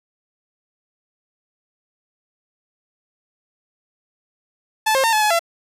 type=tone with pitch steps; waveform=sawtooth; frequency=871 / 533 / 909 / 859 / 847 / 675 Hz; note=A5 / C5 / A#5 / A5 / G#5 / E5; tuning=-18 / +32 / -44 / -42 / +34 / +41 cents; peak=-11 dBFS; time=4.86-5.394 s; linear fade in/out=10 ms; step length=89 ms; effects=resampled to 32000 Hz + 8-bit